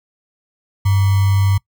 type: tone with sample-and-hold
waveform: sine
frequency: 98 Hz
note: G2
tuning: in tune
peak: -11 dBFS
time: 0.85-1.58 s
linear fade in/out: 10 ms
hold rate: 1050 Hz
effects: noise-tail reverb RT60 0.1 s tail -23 dB re dry